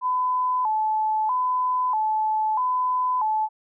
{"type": "tone with vibrato", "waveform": "sine", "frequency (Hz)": 934, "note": "A#5", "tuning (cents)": 3, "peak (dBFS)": -20, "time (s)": [0.01, 3.49], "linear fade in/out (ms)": 50, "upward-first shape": "square", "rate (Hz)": 0.78, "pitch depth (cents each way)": 130, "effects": []}